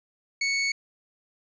sawtooth tone, 2217 Hz, C#7, in tune, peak -20 dBFS, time 0.41-0.72 s, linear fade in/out 5 ms, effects resampled to 16000 Hz

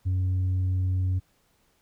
sine tone with tanh clipping, 92.5 Hz, F#2, in tune, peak -23 dBFS, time 0.05-1.2 s, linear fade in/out 20 ms, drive 2 dB, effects pink hiss -67 dBFS RMS until 1.81 s

